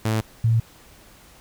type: tone pair in turn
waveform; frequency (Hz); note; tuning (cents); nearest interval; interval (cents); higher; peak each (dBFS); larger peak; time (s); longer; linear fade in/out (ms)
sawtooth / sine; 110 / 113.62; A2 / A#2; 0 / -44; minor second; 56; second; -16 / -15; second; 0.05-0.21 / 0.44-0.6; neither; 5
effects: pink hiss -50 dBFS RMS until 1.4 s